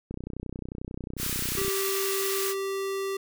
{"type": "click train", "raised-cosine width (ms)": 3, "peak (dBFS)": -22, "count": 50, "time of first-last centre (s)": [0.11, 1.681], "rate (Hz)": 31.2}
{"type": "high-pass noise", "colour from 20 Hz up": "white", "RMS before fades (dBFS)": -31, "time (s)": [1.17, 2.55], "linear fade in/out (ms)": 50, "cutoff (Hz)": 1100, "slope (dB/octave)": 24}
{"type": "tone", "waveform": "square", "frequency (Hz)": 390, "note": "G4", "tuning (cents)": -9, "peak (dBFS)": -29, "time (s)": [1.57, 3.17], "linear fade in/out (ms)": 5}
{"effects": []}